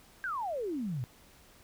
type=exponential sweep; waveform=sine; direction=down; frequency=1636 to 113.8 Hz; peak=-32 dBFS; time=0.24-1.04 s; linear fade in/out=0 ms; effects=pink hiss -59 dBFS RMS until 1.63 s